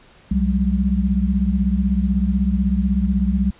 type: tone cluster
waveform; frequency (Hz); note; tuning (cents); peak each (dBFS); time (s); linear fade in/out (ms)
sine; 64.6 / 186.1 / 202.2; C2 / F#3 / G#3; -21 / +10 / -46; -20; 0.31-3.51; 5
effects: pink hiss -50 dBFS RMS until 3.59 s + resampled to 8000 Hz